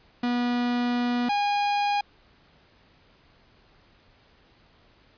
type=tone pair in turn; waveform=45% pulse; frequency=243.1 / 817.7 Hz; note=B3 / G#5; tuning=-27 / -27 cents; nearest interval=octave + major sixth; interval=2100 cents; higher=second; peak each=-23 / -22 dBFS; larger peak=second; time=0.23-1.29 / 1.29-2.01 s; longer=first; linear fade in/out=5 ms; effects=pink hiss -59 dBFS RMS until 5.17 s + resampled to 11025 Hz